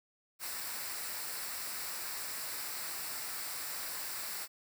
white noise with comb filter, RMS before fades -40 dBFS, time 0.39-4.48 s, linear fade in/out 50 ms, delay 0.31 ms, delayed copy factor -0.55, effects none

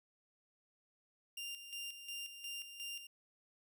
sawtooth tone with tremolo, 2794 Hz, F7, in tune, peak -39 dBFS, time 1.37-3.07 s, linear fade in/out 5 ms, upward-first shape square, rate 2.8 Hz, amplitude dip 60%, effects none

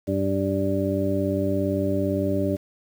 harmonic tone, 97.6 Hz, G2, 7 cents flat, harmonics 1 / 2 / 3 / 4 / 6, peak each -28 / -28 / -26 / -29 / -27 dBFS, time 0.07-2.57 s, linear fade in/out 20 ms, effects 8-bit

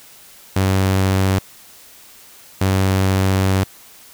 sawtooth tone bursts at uneven times, 95.5 Hz, G2, 45 cents flat, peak -10 dBFS, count 2, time 0.56-1.39 / 2.61-3.64 s, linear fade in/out 5 ms, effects white hiss -44 dBFS RMS until 4.13 s

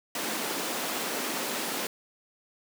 pink high-pass noise, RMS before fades -32 dBFS, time 0.15-1.87 s, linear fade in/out 2 ms, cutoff 230 Hz, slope 24 dB/octave, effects none

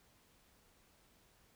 silence, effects pink hiss -69 dBFS RMS until 1.55 s

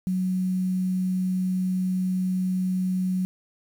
sine tone with quantisation, 185 Hz, F#3, in tune, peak -22 dBFS, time 0.07-3.25 s, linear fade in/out 0 ms, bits 8, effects none

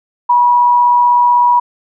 sine tone with amplitude modulation, 970 Hz, B5, 31 cents flat, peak -5 dBFS, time 0.29-1.6 s, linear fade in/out 10 ms, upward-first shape sine, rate 116 Hz, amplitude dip 30%, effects none

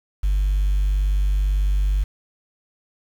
sine tone, 49 Hz, G1, in tune, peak -15 dBFS, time 0.23-2.04 s, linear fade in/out 10 ms, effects tanh soft clip ceiling -13 dBFS + 7-bit

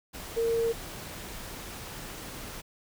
sine tone in noise, 459.8 Hz, A#4, 24 cents flat, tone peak -24 dBFS, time 0.36-0.73 s, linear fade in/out 20 ms, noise pink, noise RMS -41 dBFS, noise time 0.13-2.62 s, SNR +14 dB, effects none

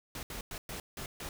pink noise bursts at uneven times, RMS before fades -41 dBFS, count 6, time 0.15-0.23 / 0.3-0.41 / 0.51-0.58 / 0.69-0.8 / 0.97-1.06 / 1.2-1.29 s, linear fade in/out 2 ms, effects none

